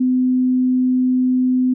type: tone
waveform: sine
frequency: 254.3 Hz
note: C4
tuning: 49 cents flat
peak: -13 dBFS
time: 0-1.74 s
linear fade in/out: 10 ms
effects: none